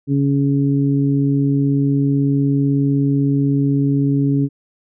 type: harmonic tone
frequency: 139.7 Hz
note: C#3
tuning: 14 cents sharp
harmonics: 1 / 2 / 3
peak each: -16 / -16 / -28 dBFS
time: 0.07-4.49 s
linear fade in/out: 50 ms
effects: none